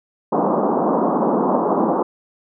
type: band-pass noise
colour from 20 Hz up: pink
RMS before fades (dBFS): -18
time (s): 0.32-2.03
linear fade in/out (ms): 5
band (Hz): 190 to 1100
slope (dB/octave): 48
effects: none